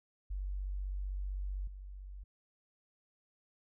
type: tone with level steps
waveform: sine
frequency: 47.82 Hz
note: G1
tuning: 42 cents flat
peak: -35 / -44 dBFS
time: 0.3-2.24 s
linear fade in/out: 10 ms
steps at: 1.67 s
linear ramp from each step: 5 ms
effects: none